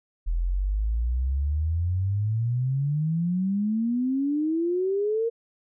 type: exponential sweep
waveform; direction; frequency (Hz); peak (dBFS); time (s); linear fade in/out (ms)
sine; up; 40.07 to 468.3; -22; 0.26-5.3; 20
effects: none